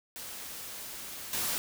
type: noise with level steps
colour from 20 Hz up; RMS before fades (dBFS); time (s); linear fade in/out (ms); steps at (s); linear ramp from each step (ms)
white; -42 / -32; 0.16-1.58; 0; 1.33; 2
effects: none